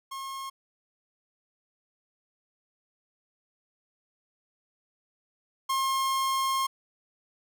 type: tone pair in turn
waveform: 45% pulse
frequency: 1078 / 1069.9 Hz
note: C#6 / C6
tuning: -49 / +38 cents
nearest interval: unison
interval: 13 cents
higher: first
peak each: -35 / -25 dBFS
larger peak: second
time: 0.11-0.5 / 5.69-6.67 s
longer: second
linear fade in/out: 10 ms
effects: none